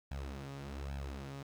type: tone with flanger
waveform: sawtooth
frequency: 69.1 Hz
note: C#2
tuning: 5 cents flat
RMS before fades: -43 dBFS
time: 0.11-1.43 s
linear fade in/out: 5 ms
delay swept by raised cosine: 1.2 to 7.1 ms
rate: 1.2 Hz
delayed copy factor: +0.8
effects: low-pass 7000 Hz 12 dB/octave + 10-bit